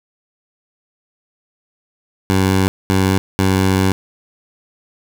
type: tone bursts at uneven times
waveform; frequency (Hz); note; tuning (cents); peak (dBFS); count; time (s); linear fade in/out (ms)
15% pulse; 95; F#2; +46; -6; 3; 2.3-2.68 / 2.9-3.18 / 3.39-3.92; 0
effects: 7-bit